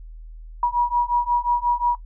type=beating tone pair; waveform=sine; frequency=960 / 965.6 Hz; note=B5 / B5; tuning=-49 / -39 cents; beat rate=5.6 Hz; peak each=-21 dBFS; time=0.63-1.95 s; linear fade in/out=2 ms; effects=noise-tail reverb RT60 0.1 s tail -17 dB re dry + added 40 Hz sine -36 dBFS peak until 2.05 s

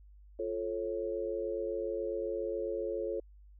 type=chord; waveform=sine; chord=F augmented; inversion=none; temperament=just; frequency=349.2 / 436.5 / 545.7 Hz; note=F4 / A4 / C#5; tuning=0 / -14 / -27 cents; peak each=-38 / -36 / -37 dBFS; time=0.39-3.2 s; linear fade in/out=5 ms; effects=added 50 Hz sine -53 dBFS peak until 3.59 s

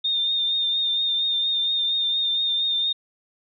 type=tone with vibrato; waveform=sine; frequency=3641 Hz; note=A#7; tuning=41 cents flat; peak=-20 dBFS; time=0.04-2.93 s; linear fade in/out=10 ms; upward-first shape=triangle; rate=4.3 Hz; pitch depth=36 cents each way; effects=none

